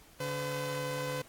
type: tone pair together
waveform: sawtooth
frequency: 143.01 / 507 Hz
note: D3 / B4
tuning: -46 / +45 cents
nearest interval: octave + minor seventh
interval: 2191 cents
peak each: -34 / -31 dBFS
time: 0.2-1.22 s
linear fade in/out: 5 ms
effects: pink hiss -58 dBFS RMS until 1.28 s + AAC 64 kbps